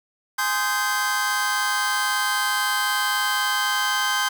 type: chord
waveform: sawtooth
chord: Ab major seventh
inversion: none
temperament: just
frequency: 830.6 / 1038.3 / 1245.9 / 1557.4 Hz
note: Ab5 / C6 / Eb6 / G6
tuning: 0 / -14 / +2 / -12 cents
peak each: -25 / -22 / -26 / -20 dBFS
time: 0.38-4.29 s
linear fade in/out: 10 ms
effects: none